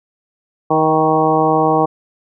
harmonic tone with a mistuned harmonic, 157.7 Hz, D#3, 24 cents sharp, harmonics 1 / 2 / 3 / 4 / 5 / 6 / 7, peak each -22 / -18 / -17 / -20 / -16 / -21 / -20 dBFS, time 0.7-1.86 s, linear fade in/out 10 ms, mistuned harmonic 5, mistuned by -16 cents, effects none

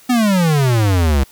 square exponential sweep, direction down, 255.8 to 65.41 Hz, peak -12 dBFS, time 0.09-1.24 s, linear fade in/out 10 ms, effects white hiss -46 dBFS RMS until 1.31 s

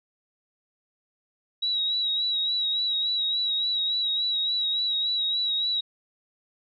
sine tone with vibrato, 3859 Hz, B7, 41 cents flat, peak -23 dBFS, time 1.62-5.81 s, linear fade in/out 10 ms, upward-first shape sine, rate 3.5 Hz, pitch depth 40 cents each way, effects none

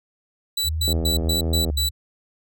sawtooth tone bursts, 3951 Hz, B7, in tune, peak -18 dBFS, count 6, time 0.57-1.89 s, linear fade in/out 5 ms, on 120 ms, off 120 ms
sine tone with vibrato, 75.2 Hz, D2, 42 cents sharp, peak -22 dBFS, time 0.63-1.91 s, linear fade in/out 50 ms, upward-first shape sine, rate 1.5 Hz, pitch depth 100 cents each way
click train, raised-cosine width 2 ms, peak -14 dBFS, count 68, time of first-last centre 0.88-1.7 s, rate 81.7 Hz
effects none

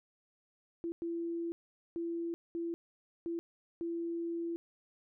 sine tone bursts at uneven times, 337.2 Hz, E4, 39 cents sharp, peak -34 dBFS, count 6, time 0.84-0.92 / 1.02-1.52 / 1.96-2.34 / 2.55-2.74 / 3.26-3.39 / 3.81-4.56 s, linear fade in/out 0 ms, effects none

